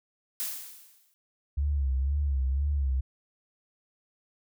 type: noise with exponential decay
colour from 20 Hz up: blue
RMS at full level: -30 dBFS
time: 0.4-1.14 s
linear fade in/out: 0 ms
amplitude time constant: 160 ms
type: tone with vibrato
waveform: sine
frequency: 69 Hz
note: C#2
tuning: 7 cents flat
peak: -24 dBFS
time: 1.57-3.01 s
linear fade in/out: 10 ms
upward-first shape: sine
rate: 2 Hz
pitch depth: 96 cents each way
effects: none